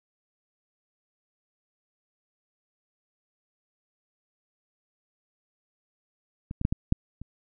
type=clicks; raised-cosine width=5 ms; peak=-22 / -17 / -10 / -13 / -8 / -27 dBFS; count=6; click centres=6.511 / 6.614 / 6.651 / 6.725 / 6.924 / 7.216 s; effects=none